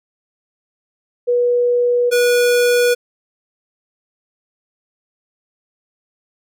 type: tone pair in turn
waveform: sine / square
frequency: 486 / 486 Hz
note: B4 / B4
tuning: -28 / -28 cents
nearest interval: unison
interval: 0 cents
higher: neither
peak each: -12 dBFS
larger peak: neither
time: 1.27-2.11 / 2.11-2.95 s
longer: neither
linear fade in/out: 20 ms
effects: none